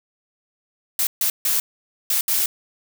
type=noise bursts at uneven times; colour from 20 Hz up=blue; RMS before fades=-20 dBFS; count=5; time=0.99-1.07 / 1.21-1.3 / 1.45-1.6 / 2.1-2.21 / 2.28-2.46 s; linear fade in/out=2 ms; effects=none